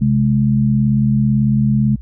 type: tone pair together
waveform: sine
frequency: 132.92 / 211 Hz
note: C3 / G#3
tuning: +28 / +28 cents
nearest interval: minor sixth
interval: 800 cents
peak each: -14 dBFS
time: 0.01-1.96 s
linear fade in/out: 10 ms
effects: added 60 Hz sine -30 dBFS peak until 2.01 s